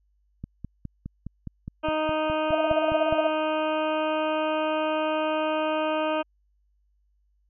click train, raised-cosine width 5 ms, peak -22 dBFS, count 14, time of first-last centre 0.44-3.126 s, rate 4.84 Hz
harmonic tone, 310.5 Hz, D#4, 3 cents flat, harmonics 1 / 2 / 3 / 4 / 5 / 7 / 8 / 9 / 10, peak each -30 / -26 / -31 / -33 / -38 / -49 / -38 / -40 / -43 dBFS, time 1.83-6.23 s, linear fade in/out 20 ms
sine tone bursts, 646 Hz, E5, 35 cents flat, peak -20 dBFS, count 13, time 2.52-3.271 s, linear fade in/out 5 ms, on 31 ms, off 29 ms
effects added 50 Hz sine -64 dBFS peak until 7.49 s

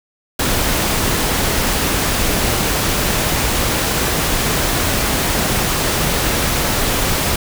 pink noise, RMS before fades -17 dBFS, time 0.39-7.36 s, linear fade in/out 5 ms, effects none

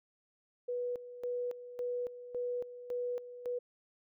sine tone with tremolo, 489.9 Hz, B4, 14 cents flat, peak -33 dBFS, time 0.68-3.59 s, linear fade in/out 10 ms, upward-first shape square, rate 1.8 Hz, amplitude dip 75%, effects none

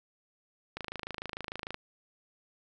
click train, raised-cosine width 0.3 ms, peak -21 dBFS, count 27, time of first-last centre 0.77-1.744 s, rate 26.7 Hz, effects none

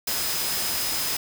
sine tone in noise, 5060 Hz, D#8, 28 cents sharp, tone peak -32 dBFS, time 0.07-1.17 s, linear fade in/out 5 ms, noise white, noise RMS -27 dBFS, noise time 0.07-1.17 s, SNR -8 dB, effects none

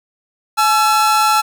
45% pulse tone pair together, 853.5 / 1343 Hz, G#5 / E6, +47 / +32 cents, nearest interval minor sixth, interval 785 cents, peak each -14 dBFS, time 0.57-1.42 s, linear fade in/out 20 ms, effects none

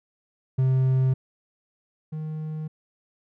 triangle tone pair in turn, 130.81 / 155.56 Hz, C3 / D#3, 0 / 0 cents, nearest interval minor third, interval 300 cents, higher second, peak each -16 / -27 dBFS, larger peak first, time 0.58-1.14 / 2.12-2.68 s, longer neither, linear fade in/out 10 ms, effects none

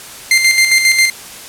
sawtooth tone with tremolo, 2093 Hz, C7, in tune, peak -3 dBFS, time 0.31-1.1 s, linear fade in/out 2 ms, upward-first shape square, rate 7.4 Hz, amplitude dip 50%, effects white hiss -32 dBFS RMS until 1.48 s + low-pass 12000 Hz 12 dB/octave

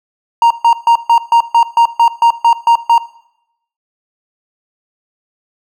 triangle tone bursts, 932.3 Hz, A#5, in tune, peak -3 dBFS, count 12, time 0.42-2.98 s, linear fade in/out 2 ms, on 85 ms, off 140 ms, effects noise-tail reverb RT60 0.8 s tail -18 dB re dry

